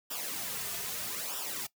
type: noise with flanger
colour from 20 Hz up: white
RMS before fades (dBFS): -37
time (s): 0.1-1.67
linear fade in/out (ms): 10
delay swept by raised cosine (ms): 0.46 to 3.76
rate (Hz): 0.79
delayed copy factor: -0.75
effects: noise-tail reverb RT60 0.1 s tail -19 dB re dry